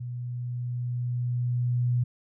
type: tone with level ramp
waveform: sine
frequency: 122.5 Hz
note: B2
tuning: 14 cents flat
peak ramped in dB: -32 to -21 dBFS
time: 0-2.04 s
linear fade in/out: 10 ms
effects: none